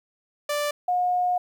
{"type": "tone pair in turn", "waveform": ["sawtooth", "sine"], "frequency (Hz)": [587.3, 720.1], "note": ["D5", "F#5"], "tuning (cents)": [0, -47], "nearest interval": "major third", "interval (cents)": 353, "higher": "second", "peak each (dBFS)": -20, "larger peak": "neither", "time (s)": [[0.49, 0.71], [0.88, 1.38]], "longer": "second", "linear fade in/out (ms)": 5, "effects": ["10-bit"]}